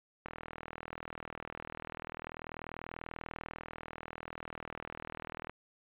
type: click train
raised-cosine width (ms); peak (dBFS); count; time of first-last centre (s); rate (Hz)
0.5; -26; 212; 0.26-5.496; 40.3
effects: resampled to 8000 Hz